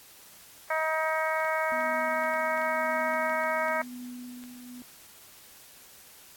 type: harmonic tone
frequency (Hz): 316.4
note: D#4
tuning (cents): +29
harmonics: 2 / 3 / 4 / 5 / 6 / 7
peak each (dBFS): -30 / -32 / -33 / -34 / -35 / -35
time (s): 0.7-3.82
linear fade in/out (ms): 5
type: clicks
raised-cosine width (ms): 0.2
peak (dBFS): -31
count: 12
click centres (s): 1.402 / 1.448 / 1.807 / 2.237 / 2.338 / 2.576 / 2.617 / 3.137 / 3.296 / 3.437 / 3.683 / 4.438
type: tone with tremolo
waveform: sine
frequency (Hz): 247.2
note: B3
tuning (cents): +2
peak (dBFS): -37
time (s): 1.72-4.82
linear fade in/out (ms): 0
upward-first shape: triangle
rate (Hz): 0.96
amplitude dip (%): 55
effects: white hiss -52 dBFS RMS until 6.36 s + AAC 64 kbps